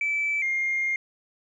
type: tone pair in turn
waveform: sine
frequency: 2315 / 2122 Hz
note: D7 / C7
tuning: -25 / +24 cents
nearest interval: major second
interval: 151 cents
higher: first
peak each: -22 dBFS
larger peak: neither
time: 0.01-0.42 / 0.42-0.96 s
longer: second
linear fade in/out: 2 ms
effects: tanh soft clip ceiling -19 dBFS